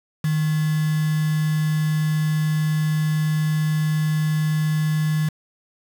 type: tone with quantisation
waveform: sine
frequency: 154.8 Hz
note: D#3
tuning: 9 cents flat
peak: -18 dBFS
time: 0.24-5.29 s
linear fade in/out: 5 ms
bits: 5
effects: none